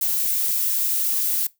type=noise; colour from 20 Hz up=violet; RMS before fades=-22 dBFS; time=0.01-1.47 s; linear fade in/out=5 ms; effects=noise-tail reverb RT60 0.2 s tail -21 dB re dry